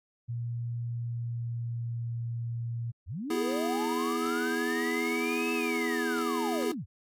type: tone with pitch glide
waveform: sine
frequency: 118.4 to 117.18 Hz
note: A#2 to A#2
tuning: +27 to +9 cents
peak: -31 dBFS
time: 0.28-2.92 s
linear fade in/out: 20 ms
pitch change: -18 cents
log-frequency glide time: 0.85-2.11 s
type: linear two-way sweep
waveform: sine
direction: up then down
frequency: 61.74 to 2640 to 61.74 Hz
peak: -33 dBFS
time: 3.06-6.86 s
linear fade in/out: 50 ms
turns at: 5.53 s
type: chord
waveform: square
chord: E major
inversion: second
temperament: equal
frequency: 246.9 / 329.6 / 415.3 Hz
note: B3 / E4 / G#4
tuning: 0 / 0 / 0 cents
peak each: -34 dBFS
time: 3.3-6.72 s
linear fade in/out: 5 ms
effects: AAC 64 kbps